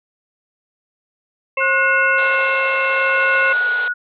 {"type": "harmonic tone", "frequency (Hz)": 535, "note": "C5", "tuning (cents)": 38, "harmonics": [1, 2, 4, 5], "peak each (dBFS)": [-22, -22, -22, -22], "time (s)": [1.57, 3.53], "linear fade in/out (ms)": 5}
{"type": "tone with tremolo", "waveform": "sine", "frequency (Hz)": 1460, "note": "F#6", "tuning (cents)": -24, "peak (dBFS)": -14, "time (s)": [1.6, 3.94], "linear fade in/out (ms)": 20, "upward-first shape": "sine", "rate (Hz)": 0.67, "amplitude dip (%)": 55}
{"type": "band-pass noise", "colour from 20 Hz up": "pink", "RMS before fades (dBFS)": -32, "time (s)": [2.18, 3.88], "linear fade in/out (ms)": 0, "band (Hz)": [430, 4000], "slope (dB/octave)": 96}
{"effects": []}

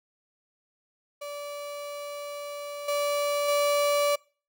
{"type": "tone with level steps", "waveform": "35% pulse", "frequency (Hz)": 579, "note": "D5", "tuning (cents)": -25, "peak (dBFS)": [-33, -23, -20], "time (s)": [1.21, 4.16], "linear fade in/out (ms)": 10, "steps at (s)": [2.88, 3.48], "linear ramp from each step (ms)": 5, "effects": ["noise-tail reverb RT60 0.4 s tail -25 dB re dry"]}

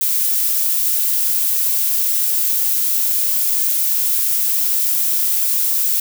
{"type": "noise", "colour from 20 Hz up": "violet", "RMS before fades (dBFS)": -17, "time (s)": [0.01, 6], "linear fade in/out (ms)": 2, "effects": []}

